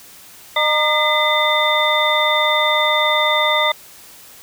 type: tone cluster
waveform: sine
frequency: 609 / 930 / 1211 / 2029 / 3593 Hz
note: D#5 / A#5 / D#6 / B6 / A7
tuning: -37 / -4 / -47 / +46 / +36 cents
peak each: -20 / -21 / -21 / -19 / -19 dBFS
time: 0.56-3.72 s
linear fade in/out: 5 ms
effects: white hiss -42 dBFS RMS until 4.42 s